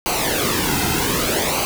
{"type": "noise with flanger", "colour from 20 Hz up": "pink", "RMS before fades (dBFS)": -20, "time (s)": [0.06, 1.65], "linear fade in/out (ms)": 0, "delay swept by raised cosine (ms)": [0.56, 1.76], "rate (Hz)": 0.64, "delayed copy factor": -0.7, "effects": []}